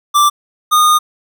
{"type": "tone pair in turn", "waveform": "square", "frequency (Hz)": [1174.7, 1227.1], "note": ["D6", "D#6"], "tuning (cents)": [0, -24], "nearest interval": "minor second", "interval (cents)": 76, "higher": "second", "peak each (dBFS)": -8, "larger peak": "neither", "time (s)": [[0.14, 0.3], [0.71, 0.99]], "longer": "second", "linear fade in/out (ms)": 20, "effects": []}